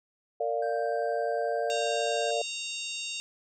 sine chord, Bb major, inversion none, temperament equal with one note detuned, 458.7 / 587.3 / 698.5 Hz, Bb4 / D5 / F5, -28 / 0 / 0 cents, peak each -31 dBFS, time 0.4-2.42 s, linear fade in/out 5 ms
triangle tone with pitch glide, 1568 to 1585.3 Hz, G6 to G6, 0 to +19 cents, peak -39 dBFS, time 0.62-2.31 s, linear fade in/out 5 ms, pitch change +19 cents, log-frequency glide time 1.42-2.02 s
harmonic tone, 924 Hz, A#5, 16 cents flat, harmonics 3 / 4 / 5 / 6 / 7 / 8 / 9, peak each -37 / -38 / -43 / -45 / -45 / -43 / -48 dBFS, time 1.7-3.2 s, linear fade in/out 0 ms
effects none

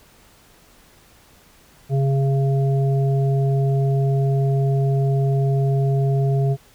harmonic tone, 136.6 Hz, C#3, 25 cents flat, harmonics 1 / 3 / 5, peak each -16 / -26 / -30 dBFS, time 1.89-6.57 s, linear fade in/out 50 ms, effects pink hiss -52 dBFS RMS until 6.74 s

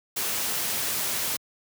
white noise, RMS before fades -28 dBFS, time 0.16-1.37 s, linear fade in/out 10 ms, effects high-pass 80 Hz 12 dB/octave

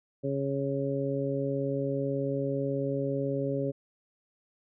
harmonic tone, 138.2 Hz, C#3, 5 cents flat, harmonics 1 / 2 / 3 / 4, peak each -33 / -33 / -33 / -33 dBFS, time 0.23-3.72 s, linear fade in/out 20 ms, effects none

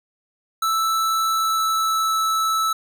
square tone with pitch glide, 1318.5 to 1310.9 Hz, E6 to E6, 0 to -10 cents, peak -19 dBFS, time 0.62-2.73 s, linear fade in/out 5 ms, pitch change -10 cents, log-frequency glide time 1.29-2.12 s, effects none

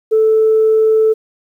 sine tone, 438.9 Hz, A4, 4 cents flat, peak -7 dBFS, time 0.11-1.14 s, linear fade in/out 20 ms, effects tanh soft clip ceiling -4 dBFS + 8-bit

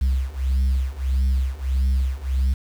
sine beating tone pair, 64.8 / 66.4 Hz, C2 / C2, -16 / +26 cents, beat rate 1.6 Hz, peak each -20 / -19 dBFS, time 0.01-2.54 s, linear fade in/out 10 ms, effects tanh soft clip ceiling -15 dBFS + 7-bit

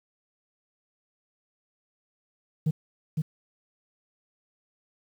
sine tone with echo, 155.9 Hz, D#3, 4 cents sharp, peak -18 dBFS, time 2.66-2.71 s, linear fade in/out 10 ms, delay 510 ms, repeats 1, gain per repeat -4 dB, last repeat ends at 3.22 s, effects tanh soft clip ceiling -20 dBFS + 9-bit

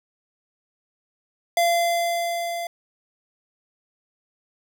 square tone with level ramp, 686 Hz, F5, 31 cents flat, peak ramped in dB -17 to -28 dBFS, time 1.57-2.67 s, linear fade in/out 2 ms, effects none

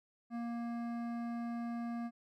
sine tone with hard clipping, 235 Hz, A#3, 14 cents sharp, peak -39 dBFS, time 0.3-2.11 s, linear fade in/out 50 ms, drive 13 dB, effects none

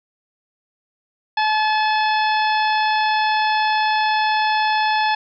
harmonic tone, 861 Hz, A5, 38 cents flat, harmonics 1 / 2 / 3 / 4 / 5 / 6, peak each -17 / -23 / -27 / -29 / -31 / -33 dBFS, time 1.37-5.15 s, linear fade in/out 5 ms, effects none

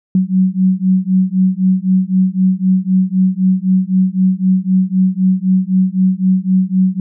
sine beating tone pair, 185 / 188.9 Hz, F#3 / F#3, 0 / +36 cents, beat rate 3.9 Hz, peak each -13 dBFS, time 0.15-7 s, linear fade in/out 2 ms, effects none

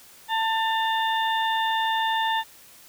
harmonic tone with a mistuned harmonic, 893 Hz, A5, 25 cents sharp, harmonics 1 / 2 / 3 / 4, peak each -23 / -28 / -35 / -31 dBFS, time 0.28-2.44 s, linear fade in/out 50 ms, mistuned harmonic 3, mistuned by +94 cents, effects white hiss -50 dBFS RMS until 2.88 s

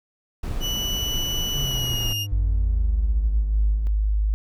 brown noise, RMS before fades -28 dBFS, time 0.43-2.13 s, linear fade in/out 5 ms
35% pulse tone with pitch glide, 2960 to 2833 Hz, F#7 to F7, 0 to +24 cents, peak -23 dBFS, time 0.6-2.27 s, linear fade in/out 50 ms, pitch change -76 cents, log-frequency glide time 1.62-2.15 s
triangle exponential sweep, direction down, 144 to 46.25 Hz, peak -26 dBFS, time 1.55-3.87 s, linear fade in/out 0 ms
sine tone, 51.91 Hz, G#1, in tune, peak -18 dBFS, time 2.32-4.34 s, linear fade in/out 0 ms
effects none

